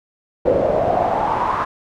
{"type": "noise with band-pass filter sweep", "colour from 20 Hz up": "brown", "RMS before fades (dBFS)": -18, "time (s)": [0.45, 1.65], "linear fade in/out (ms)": 10, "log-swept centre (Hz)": [500, 1100], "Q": 5.3, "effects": []}